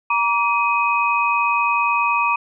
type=tone cluster; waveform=sine; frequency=946 / 1156 / 2513 Hz; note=A#5 / D6 / D#7; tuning=+25 / -28 / +17 cents; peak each=-20 dBFS; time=0.1-2.36 s; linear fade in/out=5 ms; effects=none